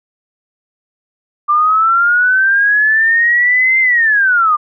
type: linear two-way sweep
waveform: sine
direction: up then down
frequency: 1179 to 2093 to 1179 Hz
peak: -8 dBFS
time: 1.48-4.57 s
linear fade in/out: 20 ms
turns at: 3.8 s
effects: none